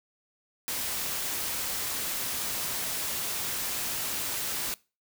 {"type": "noise", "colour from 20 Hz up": "white", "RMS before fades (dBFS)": -32, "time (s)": [0.68, 4.74], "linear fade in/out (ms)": 0, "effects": ["noise-tail reverb RT60 0.3 s tail -22 dB re dry"]}